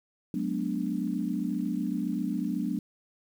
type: chord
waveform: sine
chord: G# half-diminished seventh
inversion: third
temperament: equal with one note detuned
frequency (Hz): 185 / 212.8 / 246.9 / 293.7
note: F#3 / G#3 / B3 / D4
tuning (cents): 0 / +42 / 0 / 0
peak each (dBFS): -33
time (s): 0.34-2.79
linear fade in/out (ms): 2
effects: 9-bit